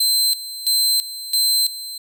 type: tone with tremolo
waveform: sawtooth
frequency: 4100 Hz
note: C8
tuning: 36 cents flat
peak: -12 dBFS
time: 0-1.98 s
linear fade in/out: 5 ms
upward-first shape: square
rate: 1.5 Hz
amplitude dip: 80%
effects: none